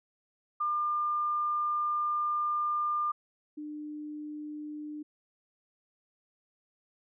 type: tone pair in turn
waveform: sine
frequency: 1200 / 300 Hz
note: D6 / D4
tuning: +37 / +37 cents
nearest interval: 2 octaves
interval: 2400 cents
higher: first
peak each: -27 / -37 dBFS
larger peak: first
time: 0.6-3.12 / 3.57-5.03 s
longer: first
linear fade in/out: 10 ms
effects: none